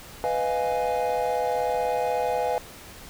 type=chord; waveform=triangle; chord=F half-diminished seventh; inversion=second; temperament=equal with one note detuned; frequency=498.2 / 622.3 / 698.5 / 830.6 Hz; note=Cb5 / Eb5 / F5 / Ab5; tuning=+15 / 0 / 0 / 0 cents; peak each=-25 / -29 / -27 / -26 dBFS; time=0.24-2.58 s; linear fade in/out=0 ms; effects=pink hiss -44 dBFS RMS until 3.09 s